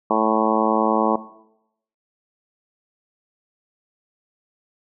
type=harmonic tone; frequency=110 Hz; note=A2; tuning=in tune; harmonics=2 / 3 / 4 / 5 / 6 / 7 / 8 / 9 / 10; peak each=-25 / -25 / -25 / -25 / -25 / -25 / -25 / -25 / -25 dBFS; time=0.1-1.16 s; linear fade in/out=5 ms; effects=noise-tail reverb RT60 0.8 s tail -17 dB re dry